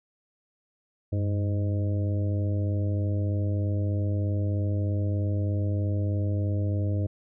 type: harmonic tone with a mistuned harmonic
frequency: 103.2 Hz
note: G#2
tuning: 10 cents flat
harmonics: 1 / 2 / 3 / 4 / 5 / 6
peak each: -24 / -37 / -35 / -43 / -40 / -41 dBFS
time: 1.12-7.07 s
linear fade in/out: 10 ms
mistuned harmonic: 1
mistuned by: -86 cents
effects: none